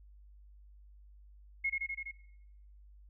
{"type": "tone with echo", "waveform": "sine", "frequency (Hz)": 2166, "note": "C#7", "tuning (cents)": -41, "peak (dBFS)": -29, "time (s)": [1.64, 1.7], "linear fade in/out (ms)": 10, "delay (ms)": 83, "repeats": 5, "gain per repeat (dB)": -2, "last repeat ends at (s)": 2.115, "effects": ["noise-tail reverb RT60 0.9 s tail -19 dB re dry", "added 50 Hz sine -54 dBFS peak until 3.09 s"]}